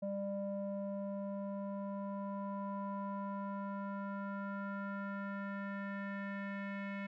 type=tone with low-pass filter sweep; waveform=square; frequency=198.6 Hz; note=G3; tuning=23 cents sharp; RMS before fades=-41 dBFS; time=0.02-7.07 s; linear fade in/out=10 ms; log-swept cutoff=600 to 2100 Hz; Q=3.9; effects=none

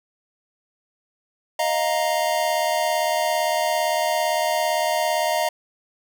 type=chord; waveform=square; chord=Eb suspended second; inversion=none; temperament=just; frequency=622.3 / 700 / 933.4 Hz; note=Eb5 / F5 / Bb5; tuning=0 / +4 / +2 cents; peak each=-24 / -25 / -26 dBFS; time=1.59-5.49 s; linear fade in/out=5 ms; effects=none

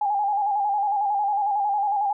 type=tone with vibrato; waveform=sine; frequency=816 Hz; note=G#5; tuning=31 cents flat; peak=-20 dBFS; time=0.01-2.13 s; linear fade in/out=5 ms; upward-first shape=square; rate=11 Hz; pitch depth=49 cents each way; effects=none

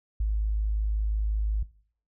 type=tone; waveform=sine; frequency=52.8 Hz; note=G#1; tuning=29 cents sharp; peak=-23 dBFS; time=0.2-1.63 s; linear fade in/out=5 ms; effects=noise-tail reverb RT60 0.5 s tail -19 dB re dry

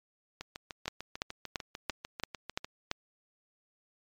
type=two click trains; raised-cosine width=0.2 ms; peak=-14 / -22 dBFS; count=7 / 16; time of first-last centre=0.88-2.914 / 0.41-2.645 s; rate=2.95 / 6.71 Hz; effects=MP3 96 kbps

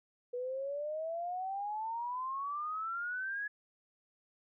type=exponential sweep; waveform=sine; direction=up; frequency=484.9 to 1695 Hz; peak=-35 dBFS; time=0.33-3.48 s; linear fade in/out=10 ms; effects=none

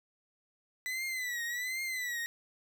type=tone with vibrato; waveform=40% pulse; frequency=1990 Hz; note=B6; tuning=13 cents sharp; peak=-33 dBFS; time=0.86-2.26 s; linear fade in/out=0 ms; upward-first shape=triangle; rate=1.3 Hz; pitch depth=120 cents each way; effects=none

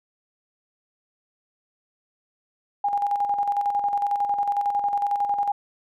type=tone with tremolo; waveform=sine; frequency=813 Hz; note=G#5; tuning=37 cents flat; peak=-19 dBFS; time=2.84-5.52 s; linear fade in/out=5 ms; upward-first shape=square; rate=11 Hz; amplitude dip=50%; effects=none

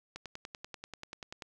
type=click train; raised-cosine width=0.2 ms; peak=-25 dBFS; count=14; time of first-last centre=0.16-1.422 s; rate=10.3 Hz; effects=none

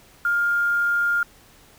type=tone with quantisation; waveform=sine; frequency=1407 Hz; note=F6; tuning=12 cents sharp; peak=-18 dBFS; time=0.25-1.23 s; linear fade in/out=2 ms; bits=7; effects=pink hiss -52 dBFS RMS until 1.78 s

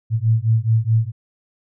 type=beating tone pair; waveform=sine; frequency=110 / 114.7 Hz; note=A2 / A#2; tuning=0 / -28 cents; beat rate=4.7 Hz; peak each=-17 dBFS; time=0.1-1.12 s; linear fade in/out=50 ms; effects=none

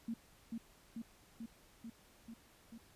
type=tone with echo; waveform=sine; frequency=229.1 Hz; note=A#3; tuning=30 cents flat; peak=-37 dBFS; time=0.08-0.14 s; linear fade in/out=5 ms; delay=440 ms; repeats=6; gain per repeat=-2 dB; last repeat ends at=2.78 s; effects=pink hiss -65 dBFS RMS until 2.95 s + resampled to 32000 Hz

